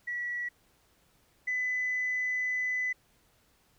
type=tone pair in turn; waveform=sine; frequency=1938 / 2004 Hz; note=B6 / B6; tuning=-33 / +25 cents; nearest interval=minor second; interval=58 cents; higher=second; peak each=-31 / -27 dBFS; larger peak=second; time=0.07-0.49 / 1.47-2.93 s; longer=second; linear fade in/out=10 ms; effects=tanh soft clip ceiling -24 dBFS + pink hiss -67 dBFS RMS until 3.78 s